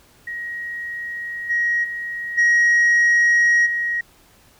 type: tone with level steps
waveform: sine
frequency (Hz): 1892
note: A#6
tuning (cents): +25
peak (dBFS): -26 / -16 / -25 / -10 / -19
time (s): 0.27-4.01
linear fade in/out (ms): 5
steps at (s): 1.49 / 1.83 / 2.37 / 3.65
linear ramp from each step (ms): 20
effects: tanh soft clip ceiling -11 dBFS + pink hiss -53 dBFS RMS until 4.59 s